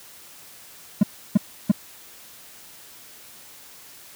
triangle tone bursts, 204.9 Hz, G#3, 23 cents flat, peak -9 dBFS, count 3, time 1.01-1.716 s, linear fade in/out 5 ms, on 22 ms, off 320 ms, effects white hiss -46 dBFS RMS until 4.15 s + high-pass 60 Hz 12 dB/octave

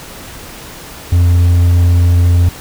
triangle tone, 87.31 Hz, F2, in tune, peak -4 dBFS, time 1.12-2.49 s, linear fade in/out 5 ms, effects pink hiss -31 dBFS RMS until 2.6 s

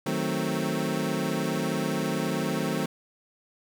25% pulse chord, D# diminished seventh, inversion none, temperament equal, 155.56 / 185 / 220 / 261.6 Hz, D#3 / F#3 / A3 / C4, 0 / 0 / 0 / 0 cents, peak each -28 dBFS, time 0.06-2.86 s, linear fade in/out 5 ms, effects none

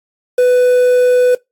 triangle tone with quantisation, 497.5 Hz, B4, 13 cents sharp, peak -5 dBFS, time 0.38-1.35 s, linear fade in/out 5 ms, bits 5, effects noise-tail reverb RT60 0.2 s tail -24 dB re dry + AAC 64 kbps

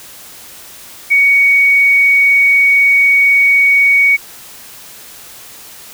sine tone, 2239 Hz, C#7, 17 cents sharp, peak -6 dBFS, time 1.1-4.17 s, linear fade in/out 20 ms, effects white hiss -35 dBFS RMS until 5.93 s

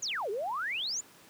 sine exponential two-way sweep, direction down then up, 7320 to 380.8 to 7320 Hz, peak -31 dBFS, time 0.02-1.01 s, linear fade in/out 10 ms, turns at 0.3 s, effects pink hiss -56 dBFS RMS until 1.29 s + high-pass 150 Hz 12 dB/octave

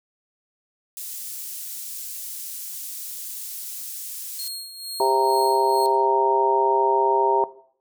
pink high-pass noise, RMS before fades -34 dBFS, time 0.97-4.48 s, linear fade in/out 0 ms, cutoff 8800 Hz, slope 12 dB/octave
sawtooth tone with tremolo, 4259 Hz, C8, 30 cents sharp, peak -25 dBFS, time 4.39-5.86 s, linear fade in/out 0 ms, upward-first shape sine, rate 2.2 Hz, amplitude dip 65%
harmonic tone, 132.5 Hz, C3, 22 cents sharp, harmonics 3 / 4 / 5 / 6 / 7, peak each -22 / -29 / -25 / -29 / -20 dBFS, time 5-7.44 s, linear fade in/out 2 ms
effects noise-tail reverb RT60 0.6 s tail -17 dB re dry

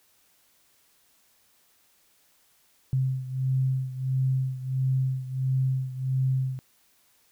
sine beating tone pair, 130.81 / 132.31 Hz, C3 / C3, 0 / +20 cents, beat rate 1.5 Hz, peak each -25 / -29 dBFS, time 2.93-6.59 s, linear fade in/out 0 ms, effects white hiss -64 dBFS RMS until 7.31 s

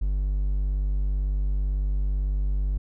triangle tone, 49 Hz, G1, in tune, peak -20 dBFS, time 0.01-2.78 s, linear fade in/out 10 ms, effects none

